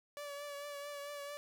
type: tone with vibrato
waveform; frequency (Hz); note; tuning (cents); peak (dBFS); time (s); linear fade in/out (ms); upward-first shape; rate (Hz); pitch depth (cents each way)
sawtooth; 575; D5; -37; -39; 0.17-1.37; 0; triangle; 4.5; 33
effects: none